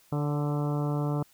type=harmonic tone with a mistuned harmonic; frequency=146.83 Hz; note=D3; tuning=in tune; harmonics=1 / 2 / 3 / 4 / 5 / 6 / 7 / 8 / 9; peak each=-27 / -33 / -37 / -39 / -41 / -43 / -44 / -45 / -46 dBFS; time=0.12-1.23 s; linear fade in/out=5 ms; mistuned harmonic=4; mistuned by=-18 cents; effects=white hiss -61 dBFS RMS until 1.33 s